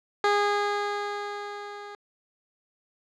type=tone with level ramp; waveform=15% pulse; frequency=410 Hz; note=G#4; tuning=22 cents flat; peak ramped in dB=-13 to -33 dBFS; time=0.24-1.95 s; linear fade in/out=2 ms; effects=low-pass 4000 Hz 12 dB/octave